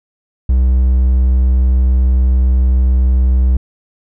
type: tone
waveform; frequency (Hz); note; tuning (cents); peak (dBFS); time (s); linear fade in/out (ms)
triangle; 63.5; B1; +49; -6; 0.49-3.57; 5
effects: none